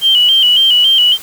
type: tone with vibrato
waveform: sine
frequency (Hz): 3044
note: F#7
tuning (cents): +48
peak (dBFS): -6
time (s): 0.01-1.18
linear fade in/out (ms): 50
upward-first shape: square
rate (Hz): 3.6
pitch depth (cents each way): 58
effects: white hiss -32 dBFS RMS until 1.22 s